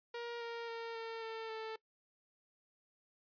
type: tone with pitch steps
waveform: sawtooth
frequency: 472.4 / 466.2 / 460 / 453.9 / 448 / 442 Hz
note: A#4 / A#4 / A#4 / A#4 / A4 / A4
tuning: +23 / 0 / -23 / -46 / +31 / +8 cents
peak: -37 dBFS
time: 0.14-1.76 s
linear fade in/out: 5 ms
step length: 270 ms
effects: noise-tail reverb RT60 0.1 s tail -21 dB re dry + resampled to 11025 Hz